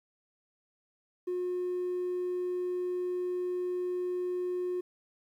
triangle tone, 360 Hz, F#4, 47 cents flat, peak -27 dBFS, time 1.27-4.81 s, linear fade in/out 10 ms, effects tanh soft clip ceiling -26 dBFS + 11-bit

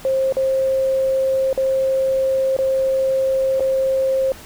sine tone with dropouts, 531 Hz, C5, 25 cents sharp, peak -15 dBFS, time 0.05-4.32 s, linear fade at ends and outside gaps 1 ms, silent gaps 0.324-0.368 / 1.529-1.576 / 2.566-2.588 / 3.597-3.605 s, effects pink hiss -40 dBFS RMS until 4.45 s

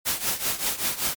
white noise with tremolo, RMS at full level -23 dBFS, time 0.05-1.15 s, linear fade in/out 20 ms, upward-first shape triangle, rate 5.2 Hz, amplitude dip 85%, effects MP3 96 kbps

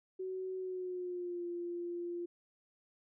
sine tone with pitch glide, 374.4 to 347.3 Hz, F#4 to F4, +20 to -10 cents, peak -37 dBFS, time 0.19-2.26 s, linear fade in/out 10 ms, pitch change -130 cents, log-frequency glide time 0.57-1.46 s, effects none

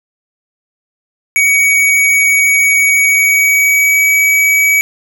square tone with pitch glide, 2253 to 2274 Hz, C#7 to C#7, +28 to +44 cents, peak -8 dBFS, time 1.36-4.81 s, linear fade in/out 0 ms, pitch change +16 cents, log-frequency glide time 3.01-4.01 s, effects none

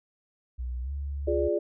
sine tone with pitch glide, 61.74 to 70.51 Hz, B1 to C#2, 0 to +30 cents, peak -30 dBFS, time 0.58-1.49 s, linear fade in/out 20 ms, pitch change +230 cents, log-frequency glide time 0.82-0.91 s
sine chord, D diminished, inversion first, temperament equal, 349.2 / 415.3 / 587.3 Hz, F4 / Ab4 / D5, 0 / 0 / 0 cents, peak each -28 dBFS, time 1.27-1.59 s, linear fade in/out 10 ms
effects none

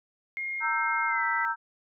sine tone with pitch glide, 2136 to 1981.5 Hz, C7 to B6, +35 to +5 cents, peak -30 dBFS, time 0.37-1.45 s, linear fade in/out 0 ms, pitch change -130 cents, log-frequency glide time 1.07-1.24 s
sine chord, E diminished, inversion second, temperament equal with one note detuned, 926.4 / 1318.5 / 1568 Hz, Bb5 / E6 / G6, -11 / 0 / 0 cents, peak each -30 dBFS, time 0.6-1.56 s, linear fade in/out 50 ms
effects none

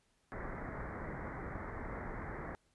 pink low-pass noise, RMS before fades -43 dBFS, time 0.32-2.55 s, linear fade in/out 0 ms, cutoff 2100 Hz, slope 96 dB/octave, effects pink hiss -75 dBFS RMS until 2.74 s + resampled to 24000 Hz

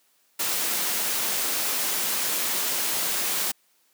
white noise, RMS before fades -26 dBFS, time 0.39-3.52 s, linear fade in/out 10 ms, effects white hiss -65 dBFS RMS until 3.93 s + high-pass 200 Hz 12 dB/octave

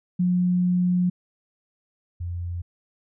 sine tone pair in turn, 179.4 / 87.1 Hz, F3 / F2, +47 / -4 cents, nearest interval octave + minor second, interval 1251 cents, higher first, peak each -18 / -27 dBFS, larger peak first, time 0.19-1.1 / 2.2-2.62 s, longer first, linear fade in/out 10 ms, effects none

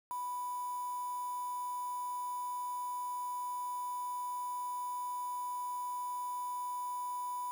sine tone with quantisation, 987.8 Hz, B5, in tune, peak -36 dBFS, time 0.11-7.51 s, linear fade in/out 0 ms, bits 8, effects none

